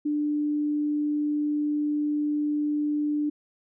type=tone; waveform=sine; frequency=296.7 Hz; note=D4; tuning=18 cents sharp; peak=-23 dBFS; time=0.05-3.3 s; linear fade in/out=10 ms; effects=none